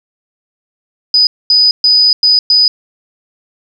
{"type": "tone bursts at uneven times", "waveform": "sine", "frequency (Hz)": 4978, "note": "D#8", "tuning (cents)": 0, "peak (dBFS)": -5, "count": 5, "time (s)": [[1.14, 1.27], [1.5, 1.71], [1.84, 2.13], [2.23, 2.39], [2.5, 2.68]], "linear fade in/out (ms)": 2, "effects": ["7-bit"]}